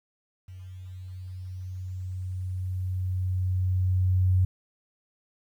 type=tone with level ramp; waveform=sine; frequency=92.4 Hz; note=F#2; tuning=2 cents flat; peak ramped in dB=-40 to -18 dBFS; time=0.48-4.45 s; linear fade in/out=5 ms; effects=10-bit